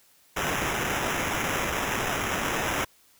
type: noise with sample-and-hold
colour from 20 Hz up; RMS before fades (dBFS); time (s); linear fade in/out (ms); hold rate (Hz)
white; -28; 0.36-2.85; 10; 4410
effects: white hiss -60 dBFS RMS until 3.19 s